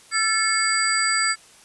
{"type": "tone cluster", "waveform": "sine", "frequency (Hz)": [1346, 1734, 2185, 4746, 7960], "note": ["E6", "A6", "C#7", "D8", "B8"], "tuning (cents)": [36, -26, -26, 17, 13], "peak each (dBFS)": -25, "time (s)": [0.11, 1.36], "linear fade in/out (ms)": 50, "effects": ["white hiss -50 dBFS RMS until 1.64 s", "resampled to 24000 Hz"]}